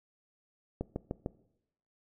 click train, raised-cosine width 2 ms, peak -20 dBFS, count 4, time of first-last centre 0.81-1.261 s, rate 6.65 Hz, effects noise-tail reverb RT60 0.8 s tail -20 dB re dry

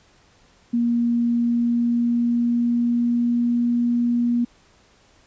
sine tone with pitch glide, 236.5 to 239 Hz, A#3 to A#3, +25 to +43 cents, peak -17 dBFS, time 0.73-4.45 s, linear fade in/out 10 ms, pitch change +18 cents, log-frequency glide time 1.27-3.7 s, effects pink hiss -56 dBFS RMS until 5.26 s + resampled to 16000 Hz

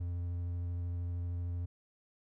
triangle tone with vibrato, 87.31 Hz, F2, in tune, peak -32 dBFS, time 0-1.66 s, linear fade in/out 10 ms, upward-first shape sine, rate 13 Hz, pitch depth 12 cents each way, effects none

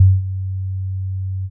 sine tone with ADSR envelope, 94.8 Hz, F#2, 43 cents sharp, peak -4 dBFS, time 0-1.5 s, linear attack 6 ms, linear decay 210 ms, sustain -16 dB, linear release 49 ms, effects none

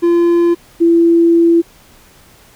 triangle / sine tone pair in turn, 343 / 336.5 Hz, F4 / E4, -31 / +36 cents, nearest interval unison, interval 33 cents, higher first, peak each -6 dBFS, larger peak neither, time 0.02-0.55 / 0.8-1.62 s, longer second, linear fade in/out 20 ms, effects pink hiss -45 dBFS RMS until 2.55 s

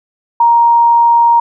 sine tone, 937 Hz, A#5, 9 cents sharp, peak -5 dBFS, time 0.4-1.4 s, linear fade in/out 5 ms, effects none

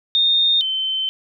sine tone pair in turn, 3663 / 3080 Hz, A#7 / G7, -31 / -31 cents, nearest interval minor third, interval 300 cents, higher first, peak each -13 / -19 dBFS, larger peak first, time 0.15-0.61 / 0.61-1.09 s, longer second, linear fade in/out 0 ms, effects none

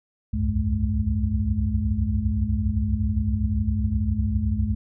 sine tone cluster, 64.1 / 71.8 / 89.4 / 101.3 / 213.2 Hz, C2 / D2 / F2 / G#2 / G#3, -35 / -39 / +41 / -43 / +46 cents, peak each -27 dBFS, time 0.33-4.75 s, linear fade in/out 10 ms, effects none

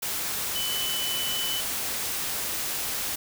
sine tone in noise, 3002 Hz, F#7, 24 cents sharp, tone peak -29 dBFS, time 0.55-1.61 s, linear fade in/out 10 ms, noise white, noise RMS -30 dBFS, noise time 0.02-3.16 s, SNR -2 dB, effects none

